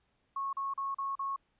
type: tone bursts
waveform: sine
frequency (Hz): 1097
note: C#6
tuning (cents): -18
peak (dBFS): -32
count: 5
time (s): 0.36-1.362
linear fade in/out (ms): 5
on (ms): 170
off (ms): 38
effects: pink hiss -75 dBFS RMS until 1.59 s + resampled to 8000 Hz